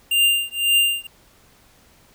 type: tone with tremolo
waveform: square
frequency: 2794 Hz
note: F7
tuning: in tune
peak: -13 dBFS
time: 0.11-1.07 s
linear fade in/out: 5 ms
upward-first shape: triangle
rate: 1.9 Hz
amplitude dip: 100%
effects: pink hiss -54 dBFS RMS until 2.14 s